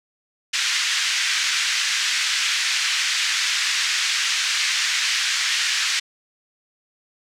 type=band-pass noise; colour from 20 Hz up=pink; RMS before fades=-22 dBFS; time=0.53-6 s; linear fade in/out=10 ms; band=1700 to 6800 Hz; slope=24 dB/octave; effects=none